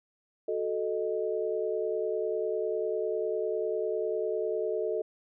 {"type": "chord", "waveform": "sine", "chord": "D# diminished", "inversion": "first", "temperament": "equal", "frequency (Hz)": [370, 440, 622.3], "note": ["F#4", "A4", "D#5"], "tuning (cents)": [0, 0, 0], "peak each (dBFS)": [-34, -30, -34], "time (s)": [0.48, 5.02], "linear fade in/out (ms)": 5, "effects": []}